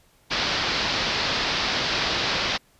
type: low-pass noise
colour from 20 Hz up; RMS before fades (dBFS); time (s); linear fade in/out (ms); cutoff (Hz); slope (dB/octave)
white; -25; 0.3-2.58; 20; 5100; 48
effects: pink hiss -60 dBFS RMS until 2.79 s + resampled to 32000 Hz